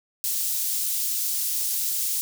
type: high-pass noise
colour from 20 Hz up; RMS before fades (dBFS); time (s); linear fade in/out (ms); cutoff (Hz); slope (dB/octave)
white; -26; 0.24-2.21; 0; 5500; 12
effects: none